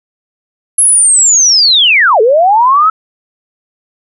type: linear two-way sweep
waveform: sine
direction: down then up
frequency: 10890 to 415.3 to 1320 Hz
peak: -4 dBFS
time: 0.78-2.9 s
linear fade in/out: 5 ms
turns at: 2.21 s
effects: none